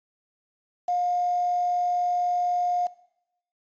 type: tone with quantisation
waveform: sine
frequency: 712 Hz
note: F5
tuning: 33 cents sharp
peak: -22 dBFS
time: 0.88-2.87 s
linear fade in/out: 5 ms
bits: 7
effects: noise-tail reverb RT60 0.8 s tail -19 dB re dry + resampled to 16000 Hz